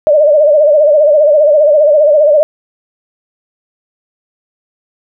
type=tone with vibrato; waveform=sine; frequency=598 Hz; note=D5; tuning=31 cents sharp; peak=-4 dBFS; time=0.07-2.43 s; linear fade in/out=0 ms; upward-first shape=sine; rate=15 Hz; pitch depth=86 cents each way; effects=none